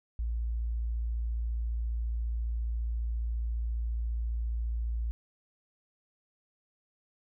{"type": "tone", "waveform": "sine", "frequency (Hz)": 57.3, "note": "A#1", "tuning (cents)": -29, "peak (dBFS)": -29, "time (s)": [0.19, 5.11], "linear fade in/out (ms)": 0, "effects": []}